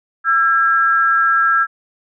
sine tone pair together, 1342 / 1631 Hz, E6 / G#6, +31 / -32 cents, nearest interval minor third, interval 337 cents, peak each -13 / -15 dBFS, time 0.24-1.67 s, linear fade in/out 50 ms, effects none

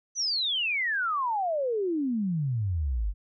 sine exponential sweep, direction down, 6130 to 45.41 Hz, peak -25 dBFS, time 0.15-3.14 s, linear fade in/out 50 ms, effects none

